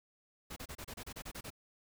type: noise bursts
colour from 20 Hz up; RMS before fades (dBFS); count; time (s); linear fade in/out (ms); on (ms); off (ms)
pink; -45; 11; 0.5-1.504; 10; 64; 30
effects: none